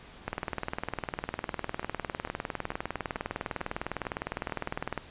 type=two click trains; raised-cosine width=0.5 ms; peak=-23 / -16 dBFS; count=7 / 94; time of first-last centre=1.83-4.497 / 0.28-4.977 s; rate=2.25 / 19.8 Hz; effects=pink hiss -50 dBFS RMS until 5.1 s + resampled to 8000 Hz